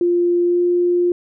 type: tone with pitch glide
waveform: sine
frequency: 349.2 to 352.2 Hz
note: F4 to F4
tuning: 0 to +15 cents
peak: -13 dBFS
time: 0.01-1.12 s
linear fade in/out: 2 ms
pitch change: +15 cents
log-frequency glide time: 0.44-0.61 s
effects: none